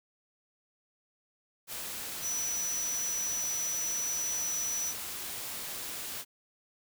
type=tone in noise; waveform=sine; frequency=5920 Hz; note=F#8; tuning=in tune; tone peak=-31 dBFS; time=2.21-4.94 s; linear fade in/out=50 ms; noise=white; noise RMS=-39 dBFS; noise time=1.67-6.25 s; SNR=+5 dB; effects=none